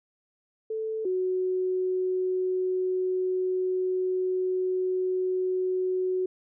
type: tone pair in turn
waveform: sine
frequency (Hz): 440 / 370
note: A4 / F#4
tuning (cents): 0 / 0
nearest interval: minor third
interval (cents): 300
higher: first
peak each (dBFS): -28 / -24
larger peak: second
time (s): 0.7-1.05 / 1.05-6.26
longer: second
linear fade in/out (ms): 5
effects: none